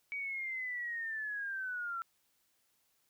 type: linear sweep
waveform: sine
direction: down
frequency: 2275 to 1341 Hz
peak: -36 dBFS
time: 0.12-2.02 s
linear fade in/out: 0 ms
effects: white hiss -75 dBFS RMS until 3.09 s